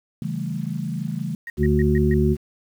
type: chord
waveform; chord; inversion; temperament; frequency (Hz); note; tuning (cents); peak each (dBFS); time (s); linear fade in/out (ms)
sine; A dominant seventh; first; equal; 138.59 / 164.81 / 196 / 220; C#3 / E3 / G3 / A3; 0 / 0 / 0 / 0; -30 / -28 / -31 / -31; 0.22-1.35; 2
type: tone bursts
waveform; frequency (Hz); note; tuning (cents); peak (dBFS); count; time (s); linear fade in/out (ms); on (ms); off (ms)
sine; 1875; A#6; +10; -30; 5; 1.47-2.14; 2; 30; 130
type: harmonic tone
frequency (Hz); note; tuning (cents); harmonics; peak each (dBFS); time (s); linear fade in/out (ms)
73.42; D2; 0; 1 / 2 / 3 / 5; -21 / -21 / -21 / -21; 1.57-2.37; 50
effects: 8-bit